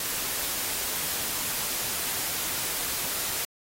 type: noise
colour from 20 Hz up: white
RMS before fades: -30 dBFS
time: 0-3.45 s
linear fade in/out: 2 ms
effects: AAC 48 kbps